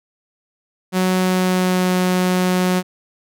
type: tone with pitch glide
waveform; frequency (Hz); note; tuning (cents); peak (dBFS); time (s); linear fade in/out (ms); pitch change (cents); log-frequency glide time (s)
sawtooth; 185 to 182.66; F#3 to F#3; 0 to -22; -11; 0.92-2.83; 50; -22; 1.15-1.95
effects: none